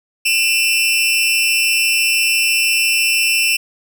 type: tone with amplitude modulation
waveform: sawtooth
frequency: 2676 Hz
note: E7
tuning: 25 cents sharp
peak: -6 dBFS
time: 0.25-3.57 s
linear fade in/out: 10 ms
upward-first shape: sine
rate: 254 Hz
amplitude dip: 80%
effects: none